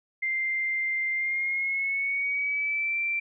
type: tone with pitch glide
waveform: sine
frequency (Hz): 2093 to 2349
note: C7 to D7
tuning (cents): 0 to 0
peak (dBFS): -25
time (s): 0.22-3.2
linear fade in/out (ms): 10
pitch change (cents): +200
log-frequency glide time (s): 1.12-2.98
effects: none